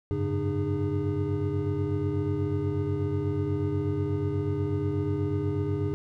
triangle tone cluster, 93.1 / 101.3 / 141.1 / 303.2 / 408.3 Hz, F#2 / G#2 / C#3 / D#4 / G#4, +11 / -43 / +31 / -45 / -29 cents, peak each -30 dBFS, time 0.11-5.94 s, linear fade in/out 0 ms, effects none

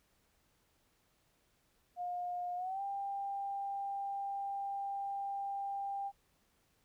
sine tone with pitch glide, 712 to 794.6 Hz, F5 to G5, +33 to +23 cents, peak -36 dBFS, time 1.96-6.12 s, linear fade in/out 50 ms, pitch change +190 cents, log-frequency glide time 2.56-2.82 s, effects pink hiss -74 dBFS RMS until 6.84 s

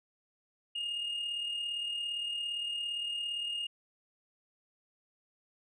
sine tone with amplitude modulation, 2843 Hz, F7, 30 cents sharp, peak -29 dBFS, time 0.75-3.67 s, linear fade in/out 10 ms, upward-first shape sine, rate 37.5 Hz, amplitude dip 50%, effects tanh soft clip ceiling -31 dBFS

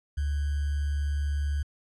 sine tone with sample-and-hold, 72.2 Hz, D2, 29 cents flat, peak -25 dBFS, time 0.17-1.63 s, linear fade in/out 10 ms, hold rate 1575 Hz, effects resampled to 24000 Hz

